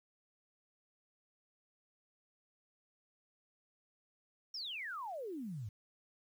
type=exponential sweep; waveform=sine; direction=down; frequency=5650 to 96.4 Hz; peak=-40 dBFS; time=4.54-5.69 s; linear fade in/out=5 ms; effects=11-bit